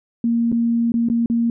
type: tone with dropouts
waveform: sine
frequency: 233.1 Hz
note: A#3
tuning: in tune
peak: -15 dBFS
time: 0.24-1.5 s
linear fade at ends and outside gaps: 2 ms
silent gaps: 0.518-0.525 / 0.92-0.94 / 1.087-1.099 / 1.26-1.299 s
effects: none